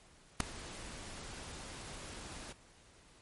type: noise with ADSR envelope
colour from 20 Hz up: pink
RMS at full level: -24 dBFS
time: 0.4-2.53 s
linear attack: 4 ms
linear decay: 4 ms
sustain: -23 dB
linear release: 11 ms
effects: pink hiss -62 dBFS RMS until 3.21 s + MP3 48 kbps